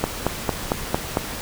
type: click train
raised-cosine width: 1 ms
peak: -4 dBFS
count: 6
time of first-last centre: 0.04-1.171 s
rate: 4.42 Hz
effects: pink hiss -31 dBFS RMS until 1.41 s